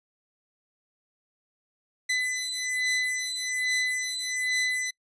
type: beating tone pair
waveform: sawtooth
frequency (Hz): 2007 / 2008.2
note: B6 / B6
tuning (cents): +27 / +28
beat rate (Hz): 1.2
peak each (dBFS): -26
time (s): 2.09-4.91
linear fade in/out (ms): 10
effects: noise-tail reverb RT60 0.1 s tail -26 dB re dry + resampled to 22050 Hz